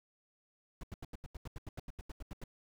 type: noise bursts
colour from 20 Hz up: brown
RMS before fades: -43 dBFS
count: 16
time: 0.81-2.439 s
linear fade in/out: 2 ms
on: 24 ms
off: 83 ms
effects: none